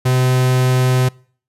45% pulse tone, 127.8 Hz, C3, 40 cents flat, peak -12 dBFS, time 0.05-1.09 s, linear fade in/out 10 ms, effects noise-tail reverb RT60 0.5 s tail -25 dB re dry + resampled to 32000 Hz

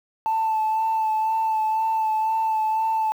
sine tone with vibrato, 880 Hz, A5, in tune, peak -18 dBFS, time 0.26-3.12 s, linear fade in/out 0 ms, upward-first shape sine, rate 2 Hz, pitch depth 20 cents each way, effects tanh soft clip ceiling -17 dBFS + 8-bit

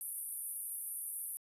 pink band-pass noise, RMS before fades -42 dBFS, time 0.01-1.37 s, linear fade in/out 0 ms, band 9300 to 13000 Hz, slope 96 dB/octave, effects resampled to 32000 Hz

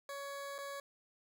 20% pulse tone with dropouts, 560 Hz, C#5, 18 cents sharp, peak -37 dBFS, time 0.09-0.8 s, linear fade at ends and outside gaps 2 ms, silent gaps 0.582-0.586 s, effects none

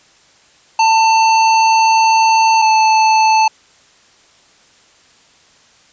square tone pair in turn, 892 / 878.7 Hz, A5 / A5, +23 / -3 cents, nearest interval unison, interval 26 cents, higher first, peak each -9 / -9 dBFS, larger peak neither, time 0.79-2.62 / 2.62-3.48 s, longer first, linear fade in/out 5 ms, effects white hiss -49 dBFS RMS until 5.92 s + resampled to 16000 Hz

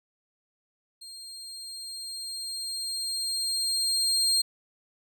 30% pulse tone with level ramp, 4205 Hz, C8, 8 cents sharp, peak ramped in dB -39 to -18 dBFS, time 1.01-4.42 s, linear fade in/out 10 ms, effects none

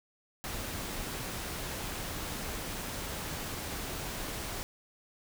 pink noise, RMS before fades -38 dBFS, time 0.44-4.63 s, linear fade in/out 0 ms, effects none

